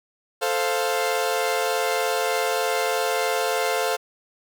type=chord; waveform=sawtooth; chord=F major; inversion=first; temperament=equal; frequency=440 / 523.3 / 698.5 Hz; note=A4 / C5 / F5; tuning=0 / 0 / 0 cents; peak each=-22 dBFS; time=0.41-3.97 s; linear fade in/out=20 ms; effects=none